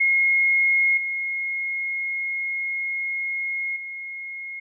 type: tone with level steps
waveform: sine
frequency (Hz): 2155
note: C#7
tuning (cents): -49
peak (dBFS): -16 / -24 / -31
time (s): 0-4.6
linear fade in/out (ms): 10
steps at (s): 0.97 / 3.76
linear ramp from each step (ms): 5
effects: none